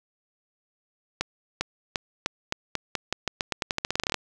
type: accelerating click train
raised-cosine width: 0.2 ms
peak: -8 dBFS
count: 23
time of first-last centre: 1.21-4.143 s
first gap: 400 ms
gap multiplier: 0.87
effects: none